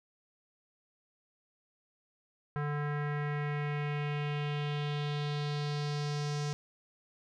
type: tone with low-pass filter sweep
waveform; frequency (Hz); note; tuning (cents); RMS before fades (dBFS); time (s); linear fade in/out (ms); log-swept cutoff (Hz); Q
square; 146.83; D3; 0; -34; 2.56-6.53; 0; 1500 to 6000; 2.6
effects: none